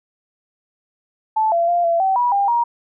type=tone with pitch steps; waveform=sine; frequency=873 / 680 / 696 / 676 / 767 / 972 / 800 / 946 Hz; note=A5 / F5 / F5 / E5 / G5 / B5 / G5 / A#5; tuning=-14 / -46 / -6 / +43 / -38 / -28 / +35 / +25 cents; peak=-14 dBFS; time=1.36-2.64 s; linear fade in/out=10 ms; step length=160 ms; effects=none